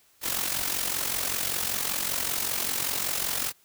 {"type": "noise with amplitude modulation", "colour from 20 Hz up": "white", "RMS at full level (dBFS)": -26, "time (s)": [0.21, 3.53], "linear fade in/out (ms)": 50, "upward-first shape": "sine", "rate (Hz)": 45.2, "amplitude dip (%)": 65, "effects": ["white hiss -62 dBFS RMS until 3.64 s"]}